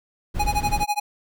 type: noise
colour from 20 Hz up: brown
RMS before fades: -26 dBFS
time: 0.34-0.85 s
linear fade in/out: 20 ms
type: tone with tremolo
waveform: square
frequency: 830.6 Hz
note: G#5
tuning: in tune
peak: -19 dBFS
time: 0.39-1 s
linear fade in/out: 10 ms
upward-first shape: sine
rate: 12 Hz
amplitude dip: 100%
effects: none